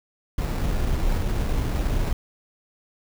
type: noise with sample-and-hold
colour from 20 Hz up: brown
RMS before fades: -23 dBFS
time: 0.38-2.13 s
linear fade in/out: 5 ms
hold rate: 3150 Hz
effects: none